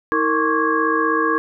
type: tone cluster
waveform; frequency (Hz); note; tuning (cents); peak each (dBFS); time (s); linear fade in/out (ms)
sine; 320.5 / 459.5 / 1086 / 1142 / 1649; E4 / A#4 / C#6 / D6 / G#6; -49 / -25 / -36 / -49 / -13; -22; 0.12-1.38; 0
effects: none